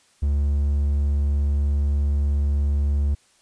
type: tone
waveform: triangle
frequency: 71.6 Hz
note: D2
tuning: 43 cents flat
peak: -16 dBFS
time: 0.22-3.15 s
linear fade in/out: 10 ms
effects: white hiss -59 dBFS RMS until 3.41 s + resampled to 22050 Hz